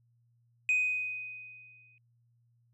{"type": "tone with exponential decay", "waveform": "sine", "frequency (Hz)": 2500, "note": "D#7", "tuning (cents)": 8, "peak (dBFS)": -21, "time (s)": [0.69, 1.98], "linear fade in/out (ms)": 1, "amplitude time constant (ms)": 280, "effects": ["tanh soft clip ceiling -22 dBFS", "added 118 Hz sine -66 dBFS peak until 2.73 s"]}